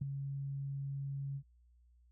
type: tone with ADSR envelope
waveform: sine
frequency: 138.59 Hz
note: C#3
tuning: in tune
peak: -30 dBFS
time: 0.01-1.43 s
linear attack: 9 ms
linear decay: 8 ms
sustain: -7 dB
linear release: 70 ms
effects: added 60 Hz sine -63 dBFS peak until 2.11 s